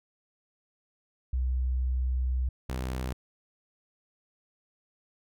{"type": "tone pair in turn", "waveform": ["sine", "sawtooth"], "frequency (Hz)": [63.4, 63.72], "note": ["B1", "C2"], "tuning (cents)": [46, -45], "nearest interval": "unison", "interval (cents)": 9, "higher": "second", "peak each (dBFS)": [-25, -27], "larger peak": "first", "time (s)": [[1.33, 2.49], [2.69, 3.13]], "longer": "first", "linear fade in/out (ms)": 5, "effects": []}